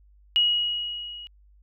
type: tone with level ramp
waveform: sine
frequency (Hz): 2900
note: F#7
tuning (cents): -35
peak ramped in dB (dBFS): -16 to -38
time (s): 0.36-1.27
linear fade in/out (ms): 0
effects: added 50 Hz sine -53 dBFS peak until 1.62 s